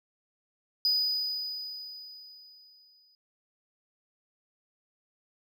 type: tone with exponential decay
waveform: triangle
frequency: 4967 Hz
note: D#8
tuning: 4 cents flat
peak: -21 dBFS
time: 0.85-3.15 s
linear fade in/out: 1 ms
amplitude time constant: 500 ms
effects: none